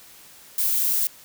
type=noise; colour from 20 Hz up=violet; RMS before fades=-22 dBFS; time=0.58-1.07 s; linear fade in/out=2 ms; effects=white hiss -48 dBFS RMS until 1.24 s